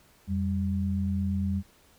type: tone pair together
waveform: sine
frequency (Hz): 87.17 / 195.7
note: F2 / G3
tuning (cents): -3 / -3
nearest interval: octave + major second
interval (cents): 1400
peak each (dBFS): -28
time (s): 0.27-1.63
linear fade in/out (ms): 50
effects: pink hiss -60 dBFS RMS until 1.98 s